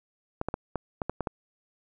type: clicks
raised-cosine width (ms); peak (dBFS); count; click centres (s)
1; -15; 8; 0.414 / 0.486 / 0.541 / 0.757 / 1.018 / 1.096 / 1.207 / 1.272
effects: none